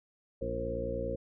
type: harmonic tone with a mistuned harmonic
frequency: 58.27 Hz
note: A#1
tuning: in tune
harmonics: 1 / 2 / 3 / 4 / 5 / 6 / 8 / 9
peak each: -40 / -42 / -46 / -43 / -46 / -43 / -38 / -36 dBFS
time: 0.41-1.16 s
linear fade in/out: 10 ms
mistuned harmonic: 9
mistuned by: +38 cents
effects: none